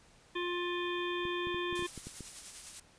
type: harmonic tone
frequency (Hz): 352.1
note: F4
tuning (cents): +14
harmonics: 1 / 3 / 5 / 7 / 9 / 10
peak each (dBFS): -35 / -40 / -42 / -43 / -45 / -45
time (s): 0.35-1.87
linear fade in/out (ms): 10
type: clicks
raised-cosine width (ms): 3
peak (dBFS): -31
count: 9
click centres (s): 1.253 / 1.471 / 1.545 / 1.727 / 1.793 / 1.824 / 1.977 / 2.07 / 2.207
type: noise with tremolo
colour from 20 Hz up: blue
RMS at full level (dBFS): -42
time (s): 1.75-2.8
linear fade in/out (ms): 5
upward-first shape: triangle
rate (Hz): 10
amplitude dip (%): 45
effects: pink hiss -62 dBFS RMS until 2.98 s + resampled to 22050 Hz